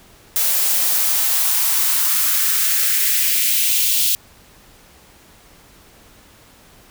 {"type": "noise with high-pass filter sweep", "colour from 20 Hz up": "blue", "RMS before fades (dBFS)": -17, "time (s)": [0.36, 4.15], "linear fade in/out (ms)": 0, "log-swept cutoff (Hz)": [460, 3300], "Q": 2, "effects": ["pink hiss -48 dBFS RMS until 6.9 s"]}